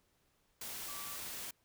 sine tone in noise, 1158 Hz, D6, 25 cents flat, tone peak -50 dBFS, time 0.88-1.16 s, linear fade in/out 5 ms, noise white, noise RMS -44 dBFS, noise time 0.61-1.51 s, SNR -9 dB, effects pink hiss -75 dBFS RMS until 1.64 s

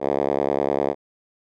5% pulse tone with band-pass filter, 70 Hz, C#2, 18 cents sharp, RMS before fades -22 dBFS, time 0-0.95 s, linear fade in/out 50 ms, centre 500 Hz, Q 1.4, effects none

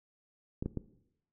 clicks, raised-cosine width 3 ms, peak -21 dBFS, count 3, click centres 0.625 / 0.66 / 0.773 s, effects noise-tail reverb RT60 0.8 s tail -17 dB re dry

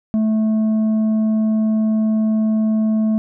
sine tone with tanh clipping, 218.1 Hz, A3, 15 cents flat, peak -15 dBFS, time 0.14-3.18 s, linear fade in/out 0 ms, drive 5 dB, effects none

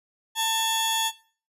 sawtooth tone pair together, 894 / 3373 Hz, A5 / G#7, +27 / +26 cents, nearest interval octave + major seventh, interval 2299 cents, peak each -22 dBFS, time 0.35-1.12 s, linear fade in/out 50 ms, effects noise-tail reverb RT60 0.4 s tail -17 dB re dry + resampled to 32000 Hz

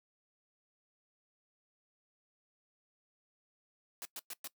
white noise bursts, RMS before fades -43 dBFS, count 4, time 4.02-4.474 s, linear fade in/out 0 ms, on 31 ms, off 110 ms, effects noise-tail reverb RT60 0.1 s tail -21 dB re dry + high-pass 200 Hz 12 dB/octave

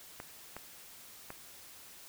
clicks, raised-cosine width 0.5 ms, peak -27 dBFS, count 3, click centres 0.201 / 0.566 / 1.304 s, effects white hiss -53 dBFS RMS until 2.08 s

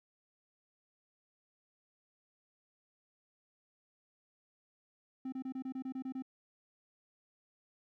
triangle tone bursts, 261.6 Hz, C4, in tune, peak -35 dBFS, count 10, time 5.25-6.223 s, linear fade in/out 5 ms, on 73 ms, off 27 ms, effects none

